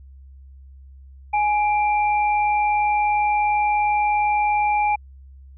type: tone pair together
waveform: sine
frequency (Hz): 835.8 / 2364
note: G#5 / D7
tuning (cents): +11 / +11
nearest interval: octave + tritone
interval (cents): 1800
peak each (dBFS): -17 / -26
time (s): 1.33-4.96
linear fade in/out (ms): 10
effects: added 67 Hz sine -41 dBFS peak until 5.57 s